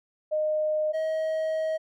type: tone pair in turn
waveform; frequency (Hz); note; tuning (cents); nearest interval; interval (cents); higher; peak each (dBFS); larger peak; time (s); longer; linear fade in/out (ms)
sine / triangle; 615 / 634.1; D#5 / D#5; -20 / +33; minor second; 53; second; -23 / -23; neither; 0.31-0.93 / 0.93-1.78; second; 20
effects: none